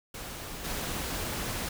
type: noise with level steps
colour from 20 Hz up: pink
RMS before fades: -40 / -34 dBFS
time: 0.14-1.69 s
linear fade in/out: 5 ms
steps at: 0.64 s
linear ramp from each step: 10 ms
effects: none